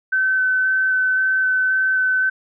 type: tone with vibrato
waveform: sine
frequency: 1525 Hz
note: G6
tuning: 48 cents flat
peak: -15 dBFS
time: 0.12-2.3 s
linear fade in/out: 10 ms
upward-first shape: square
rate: 1.9 Hz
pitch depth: 8 cents each way
effects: none